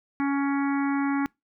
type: harmonic tone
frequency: 279.2 Hz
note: C#4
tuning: 13 cents sharp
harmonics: 1 / 3 / 4 / 5 / 6 / 7 / 8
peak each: -23 / -33 / -35 / -37 / -39 / -40 / -41 dBFS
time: 0.2-1.26 s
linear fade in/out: 0 ms
effects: noise-tail reverb RT60 0.2 s tail -25 dB re dry